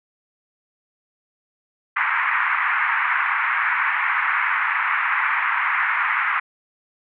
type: band-pass noise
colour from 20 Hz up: white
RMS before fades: -21 dBFS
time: 1.96-6.4 s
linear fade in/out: 10 ms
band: 940 to 2200 Hz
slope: 48 dB/octave
effects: none